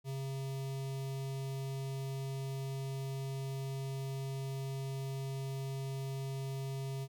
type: tone with notch filter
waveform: square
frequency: 135.1 Hz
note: C#3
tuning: 44 cents flat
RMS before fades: -39 dBFS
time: 0.04-7.08 s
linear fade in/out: 50 ms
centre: 1500 Hz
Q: 1.1
effects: none